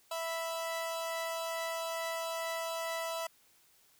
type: tone pair together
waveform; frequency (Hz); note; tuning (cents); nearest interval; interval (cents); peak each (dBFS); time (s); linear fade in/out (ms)
sawtooth; 659.3 / 987.8; E5 / B5; 0 / 0; perfect fifth; 700; -32 / -37; 0.11-3.27; 5
effects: white hiss -66 dBFS RMS until 3.99 s